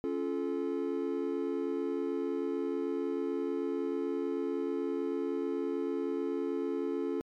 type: chord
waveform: triangle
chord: Db augmented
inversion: none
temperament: just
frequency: 277.2 / 346.5 / 433.1 Hz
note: Db4 / F4 / A4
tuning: 0 / -14 / -27 cents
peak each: -33 dBFS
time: 0.04-7.21 s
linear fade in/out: 0 ms
effects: MP3 96 kbps